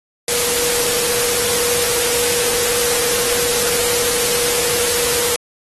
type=tone in noise; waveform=sine; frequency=480.6 Hz; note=B4; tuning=47 cents flat; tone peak=-22 dBFS; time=0.28-5.36 s; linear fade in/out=2 ms; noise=white; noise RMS=-18 dBFS; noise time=0.28-5.36 s; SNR=-7 dB; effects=AAC 32 kbps